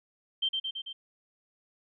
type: tone with echo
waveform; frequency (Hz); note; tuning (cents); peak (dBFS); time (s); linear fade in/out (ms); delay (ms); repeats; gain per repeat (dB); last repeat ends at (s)
sine; 3136; G7; 0; -25; 0.42-0.49; 10; 110; 4; -3; 0.93
effects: none